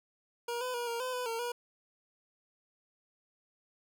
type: tone with pitch steps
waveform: 25% pulse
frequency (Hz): 474.4 / 504 / 479.4 / 467.1 / 509 / 498.4 / 456.9 / 481.7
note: A#4 / B4 / A#4 / A#4 / C5 / B4 / A#4 / B4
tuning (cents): +30 / +35 / +48 / +3 / -48 / +16 / -35 / -43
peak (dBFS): -30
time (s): 0.48-1.52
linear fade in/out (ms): 5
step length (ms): 130
effects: none